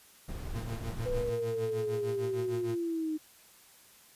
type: noise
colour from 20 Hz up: brown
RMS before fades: -38 dBFS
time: 0.28-1.3 s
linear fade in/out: 10 ms
type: tone with tremolo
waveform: 40% pulse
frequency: 114.1 Hz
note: A#2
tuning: 37 cents flat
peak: -33 dBFS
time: 0.54-2.76 s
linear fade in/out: 20 ms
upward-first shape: triangle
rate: 6.6 Hz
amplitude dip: 90%
type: linear sweep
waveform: sine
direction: down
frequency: 499.6 to 306.8 Hz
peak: -30 dBFS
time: 1.05-3.18 s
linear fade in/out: 20 ms
effects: white hiss -58 dBFS RMS until 4.15 s + resampled to 32000 Hz